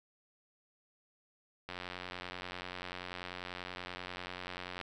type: click train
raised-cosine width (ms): 0.3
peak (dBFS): -25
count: 283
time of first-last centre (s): 1.69-4.813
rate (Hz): 90.3
effects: none